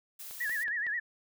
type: noise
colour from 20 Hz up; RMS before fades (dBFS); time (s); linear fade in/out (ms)
blue; -44; 0.19-0.64; 10
type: click train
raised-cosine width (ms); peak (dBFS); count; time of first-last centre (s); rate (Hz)
0.3; -31; 4; 0.31-0.867; 5.39
type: tone with vibrato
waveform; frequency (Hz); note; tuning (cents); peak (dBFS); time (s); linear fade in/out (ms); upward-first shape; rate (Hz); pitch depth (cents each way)
sine; 1800; A6; +39; -30; 0.4-1; 10; sine; 9.4; 140
effects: none